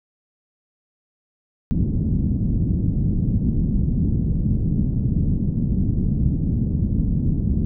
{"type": "low-pass noise", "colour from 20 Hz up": "white", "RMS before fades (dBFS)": -20, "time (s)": [1.71, 7.65], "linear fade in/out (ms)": 0, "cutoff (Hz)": 210, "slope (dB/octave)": 24, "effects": []}